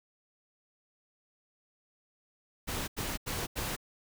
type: noise bursts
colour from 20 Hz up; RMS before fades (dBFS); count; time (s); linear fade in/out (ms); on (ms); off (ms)
pink; -35; 4; 2.67-3.765; 20; 210; 85
effects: none